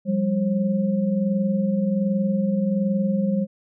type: tone cluster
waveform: sine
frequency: 177.9 / 199.2 / 535 Hz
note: F3 / G3 / C5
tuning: +32 / +28 / +38 cents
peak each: -27 / -20 / -28 dBFS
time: 0.05-3.47 s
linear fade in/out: 50 ms
effects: none